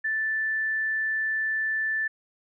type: tone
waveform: sine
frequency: 1760 Hz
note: A6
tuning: in tune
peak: -24 dBFS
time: 0.04-2.08 s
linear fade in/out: 10 ms
effects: none